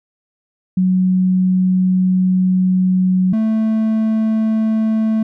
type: tone pair in turn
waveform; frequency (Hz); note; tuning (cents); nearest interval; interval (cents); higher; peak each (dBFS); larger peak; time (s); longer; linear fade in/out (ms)
sine / triangle; 185 / 220; F#3 / A3; 0 / 0; minor third; 300; second; -11 / -11; neither; 0.77-3.33 / 3.33-5.23; first; 5
effects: none